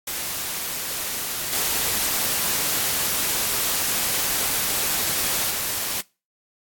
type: noise with level steps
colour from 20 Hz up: white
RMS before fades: -28 / -23 / -26 dBFS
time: 0.07-6.01 s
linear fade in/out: 5 ms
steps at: 1.52 / 5.5 s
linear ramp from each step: 10 ms
effects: noise-tail reverb RT60 0.3 s tail -23 dB re dry + AAC 64 kbps

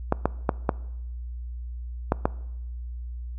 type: clicks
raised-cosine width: 1 ms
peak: -6 dBFS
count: 6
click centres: 0.124 / 0.256 / 0.492 / 0.692 / 2.121 / 2.255 s
effects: noise-tail reverb RT60 0.9 s tail -21 dB re dry + added 60 Hz sine -32 dBFS peak until 3.38 s

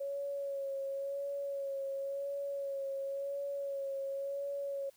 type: tone with vibrato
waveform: sine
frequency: 554.4 Hz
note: C#5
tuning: in tune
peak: -35 dBFS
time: 0-4.9 s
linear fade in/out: 10 ms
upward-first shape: sine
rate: 0.94 Hz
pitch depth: 26 cents each way
effects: white hiss -67 dBFS RMS until 4.96 s

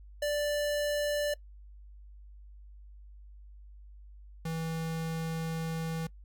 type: tone pair in turn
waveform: square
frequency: 587.3 / 162.72 Hz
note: D5 / E3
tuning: 0 / -22 cents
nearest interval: octave + minor seventh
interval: 2222 cents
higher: first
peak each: -29 / -33 dBFS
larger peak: first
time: 0.22-1.34 / 4.45-6.07 s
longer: second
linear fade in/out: 5 ms
effects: noise-tail reverb RT60 0.1 s tail -22 dB re dry + added 50 Hz sine -48 dBFS peak until 6.24 s

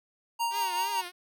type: tone with tremolo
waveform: square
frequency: 932.3 Hz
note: A#5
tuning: in tune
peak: -26 dBFS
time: 0.39-1.02 s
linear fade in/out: 20 ms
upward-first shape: triangle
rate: 5.4 Hz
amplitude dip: 55%
type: tone with vibrato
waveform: 5% pulse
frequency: 380 Hz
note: F#4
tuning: 46 cents sharp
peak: -26 dBFS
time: 0.5-1.12 s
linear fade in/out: 50 ms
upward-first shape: triangle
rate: 3.1 Hz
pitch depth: 150 cents each way
effects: none

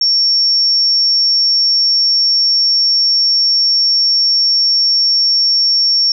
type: tone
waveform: sine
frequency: 5480 Hz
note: F8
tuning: 34 cents flat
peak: -9 dBFS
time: 0.01-6.12 s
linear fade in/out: 2 ms
effects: none

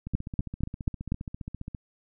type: two click trains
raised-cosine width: 5 ms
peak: -23 / -13 dBFS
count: 26 / 5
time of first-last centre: 0.07-1.748 / 0.15-1.121 s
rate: 14.9 / 4.12 Hz
effects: none

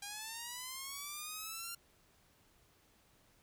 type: linear sweep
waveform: 5% pulse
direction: up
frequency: 800 to 1395 Hz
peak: -31 dBFS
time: 0.02-1.75 s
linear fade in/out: 5 ms
effects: pink hiss -69 dBFS RMS until 3.42 s

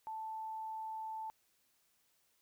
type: tone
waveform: sine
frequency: 880 Hz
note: A5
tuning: in tune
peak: -40 dBFS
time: 0.07-1.3 s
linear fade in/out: 0 ms
effects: white hiss -75 dBFS RMS until 2.41 s

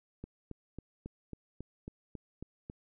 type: click train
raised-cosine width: 3 ms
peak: -29 dBFS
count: 10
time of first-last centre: 0.24-2.699 s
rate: 3.66 Hz
effects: none

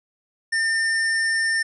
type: tone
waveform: square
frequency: 1805 Hz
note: A6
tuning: 44 cents sharp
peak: -20 dBFS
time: 0.52-1.63 s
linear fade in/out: 10 ms
effects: resampled to 24000 Hz + 9-bit

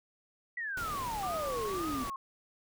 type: exponential sweep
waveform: sine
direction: down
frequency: 1975.5 to 246.5 Hz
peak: -34 dBFS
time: 0.57-2.04 s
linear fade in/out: 5 ms
type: noise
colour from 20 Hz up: pink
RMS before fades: -42 dBFS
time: 0.77-2.1 s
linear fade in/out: 2 ms
type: tone with vibrato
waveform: sine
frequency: 1164 Hz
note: D6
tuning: 16 cents flat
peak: -36 dBFS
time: 1.23-2.16 s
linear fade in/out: 2 ms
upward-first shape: triangle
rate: 1.9 Hz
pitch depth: 150 cents each way
effects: none

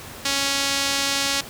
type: tone with band-pass filter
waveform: sawtooth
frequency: 277.2 Hz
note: C#4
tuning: in tune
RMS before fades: -23 dBFS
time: 0.25-1.41 s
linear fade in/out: 5 ms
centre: 5000 Hz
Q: 1
effects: pink hiss -38 dBFS RMS until 1.49 s + high-pass 60 Hz 12 dB/octave

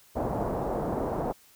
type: low-pass noise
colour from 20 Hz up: white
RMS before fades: -30 dBFS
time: 0.15-1.33 s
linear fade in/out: 20 ms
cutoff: 810 Hz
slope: 24 dB/octave
effects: white hiss -58 dBFS RMS until 1.55 s

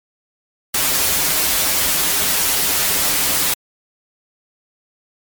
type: noise with comb filter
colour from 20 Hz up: white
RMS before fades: -17 dBFS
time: 0.74-3.54 s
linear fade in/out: 5 ms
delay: 8.7 ms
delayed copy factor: -0.75
effects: MP3 96 kbps

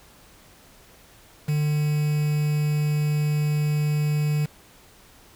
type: tone with quantisation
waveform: triangle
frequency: 150 Hz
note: D3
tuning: 37 cents sharp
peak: -18 dBFS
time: 1.48-4.46 s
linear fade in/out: 10 ms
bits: 6
effects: pink hiss -52 dBFS RMS until 5.35 s

